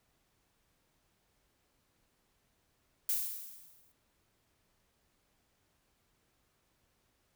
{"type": "noise with exponential decay", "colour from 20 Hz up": "violet", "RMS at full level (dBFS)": -30, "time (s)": [3.09, 3.92], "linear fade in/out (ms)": 2, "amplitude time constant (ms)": 180, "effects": ["pink hiss -75 dBFS RMS until 7.35 s"]}